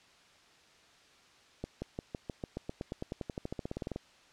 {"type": "accelerating click train", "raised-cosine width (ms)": 2, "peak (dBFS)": -23, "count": 25, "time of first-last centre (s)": [1.64, 3.96], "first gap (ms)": 180, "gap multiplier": 0.94, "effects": ["white hiss -61 dBFS RMS until 4.32 s", "low-pass 5000 Hz 12 dB/octave"]}